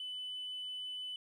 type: tone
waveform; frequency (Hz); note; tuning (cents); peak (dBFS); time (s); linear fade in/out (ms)
sine; 3002; F#7; +24; -38; 0-1.16; 2
effects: tanh soft clip ceiling -36 dBFS + 12-bit